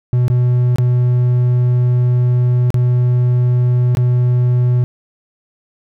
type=tone with dropouts; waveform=triangle; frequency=123.47 Hz; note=B2; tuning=in tune; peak=-8 dBFS; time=0.13-4.84 s; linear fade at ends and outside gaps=0 ms; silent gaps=0.281-0.3 / 0.759-0.784 / 2.704-2.743 / 3.95-3.971 s; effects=none